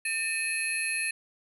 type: tone cluster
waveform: sine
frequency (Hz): 1804 / 2411 / 2575 / 4229 / 10800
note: A6 / D7 / E7 / C8 / E9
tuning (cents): +43 / +45 / -41 / +18 / +41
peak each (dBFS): -34 / -39 / -30 / -39 / -32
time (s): 0.05-1.11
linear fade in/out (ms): 5
effects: tanh soft clip ceiling -19 dBFS